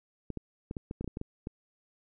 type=clicks; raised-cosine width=3 ms; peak=-23 dBFS; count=11; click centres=0.303 / 0.373 / 0.711 / 0.768 / 0.911 / 1.01 / 1.044 / 1.077 / 1.171 / 1.214 / 1.471 s; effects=none